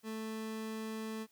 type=tone; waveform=30% pulse; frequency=220 Hz; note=A3; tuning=in tune; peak=-36 dBFS; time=0.03-1.27 s; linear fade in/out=50 ms; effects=white hiss -71 dBFS RMS until 1.31 s